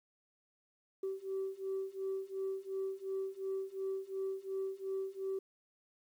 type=beating tone pair; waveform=sine; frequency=383.7 / 386.5 Hz; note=G4 / G4; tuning=-37 / -24 cents; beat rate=2.8 Hz; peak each=-39 / -38 dBFS; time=1.03-5.39 s; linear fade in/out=5 ms; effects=tanh soft clip ceiling -31 dBFS + 11-bit